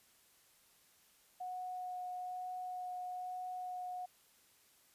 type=tone with vibrato; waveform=sine; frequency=730 Hz; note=F#5; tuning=24 cents flat; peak=-40 dBFS; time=1.4-4.06 s; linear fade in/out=10 ms; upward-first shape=sine; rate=1.1 Hz; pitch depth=8 cents each way; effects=white hiss -68 dBFS RMS until 4.94 s + resampled to 32000 Hz